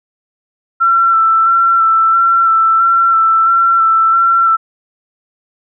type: tone with vibrato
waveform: sine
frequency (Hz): 1343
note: E6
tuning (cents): +32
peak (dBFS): -7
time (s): 0.8-4.57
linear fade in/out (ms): 20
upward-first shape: square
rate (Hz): 1.5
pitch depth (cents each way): 17
effects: none